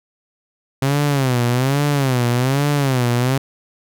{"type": "tone with vibrato", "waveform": "sawtooth", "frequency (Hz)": 132.5, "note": "C3", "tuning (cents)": 22, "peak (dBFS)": -11, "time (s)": [0.82, 3.38], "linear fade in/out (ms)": 5, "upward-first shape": "sine", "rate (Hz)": 1.2, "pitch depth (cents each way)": 170, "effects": []}